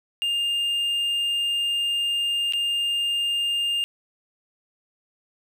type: tone with dropouts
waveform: triangle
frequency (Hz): 2810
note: F7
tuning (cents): +10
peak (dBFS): -20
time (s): 0.22-3.84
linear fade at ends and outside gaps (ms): 0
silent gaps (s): 2.524-2.535
effects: none